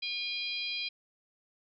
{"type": "harmonic tone", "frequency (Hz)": 809, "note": "G#5", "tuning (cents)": -46, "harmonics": [3, 4, 5, 6], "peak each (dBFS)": [-37, -38, -39, -40], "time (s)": [0.02, 0.89], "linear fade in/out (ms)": 10, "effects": []}